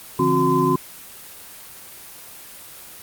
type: tone cluster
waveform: sine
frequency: 142.9 / 169.6 / 265.3 / 363.1 / 1026 Hz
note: D3 / E3 / C4 / F#4 / C6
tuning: -47 / +50 / +24 / -33 / -34 cents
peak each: -25 / -25 / -21 / -20 / -20 dBFS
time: 0.19-0.76 s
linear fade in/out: 5 ms
effects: white hiss -40 dBFS RMS until 3.02 s + Opus 24 kbps